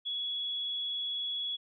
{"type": "tone", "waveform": "sine", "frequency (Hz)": 3369, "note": "G#7", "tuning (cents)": 24, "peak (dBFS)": -32, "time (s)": [0.05, 1.57], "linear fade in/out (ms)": 20, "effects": []}